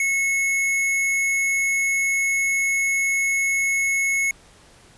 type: tone with sample-and-hold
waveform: sine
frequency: 2189 Hz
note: C#7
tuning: 22 cents flat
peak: -18 dBFS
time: 0-4.31 s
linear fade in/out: 2 ms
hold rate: 8820 Hz
effects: pink hiss -51 dBFS RMS until 4.97 s + resampled to 24000 Hz